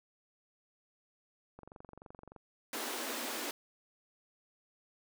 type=click train; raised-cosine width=1 ms; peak=-36 dBFS; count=19; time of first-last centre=1.59-2.363 s; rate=23.3 Hz
type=high-pass noise; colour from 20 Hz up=pink; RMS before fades=-39 dBFS; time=2.73-3.51 s; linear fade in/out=2 ms; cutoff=230 Hz; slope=96 dB/octave
effects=none